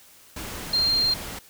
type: tone in noise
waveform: sine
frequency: 4191 Hz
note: C8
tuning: 2 cents sharp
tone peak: -19 dBFS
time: 0.73-1.14 s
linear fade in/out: 5 ms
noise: pink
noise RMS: -35 dBFS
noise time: 0.36-1.39 s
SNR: +13 dB
effects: white hiss -52 dBFS RMS until 1.49 s